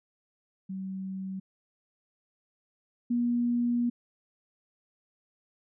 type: tone pair in turn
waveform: sine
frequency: 190.5 / 240 Hz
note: G3 / B3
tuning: -49 / -49 cents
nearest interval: major third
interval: 400 cents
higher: second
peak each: -33 / -24 dBFS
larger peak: second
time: 0.69-1.4 / 3.1-3.9 s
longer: second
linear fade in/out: 10 ms
effects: none